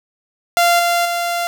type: tone with level steps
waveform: sawtooth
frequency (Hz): 692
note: F5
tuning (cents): -16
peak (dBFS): -7 / -10 / -14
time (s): 0.57-1.47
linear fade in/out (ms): 0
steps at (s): 0.79 / 1.05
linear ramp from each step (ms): 5
effects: none